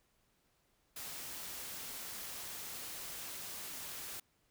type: noise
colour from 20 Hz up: white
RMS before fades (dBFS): -45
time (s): 0.96-4.2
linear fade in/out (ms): 5
effects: pink hiss -75 dBFS RMS until 4.5 s